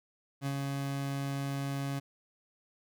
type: tone with ADSR envelope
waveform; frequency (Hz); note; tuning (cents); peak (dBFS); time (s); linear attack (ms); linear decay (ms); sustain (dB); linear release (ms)
30% pulse; 138.8; C#3; +3; -28; 0.41-2; 53; 58; -2; 16
effects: none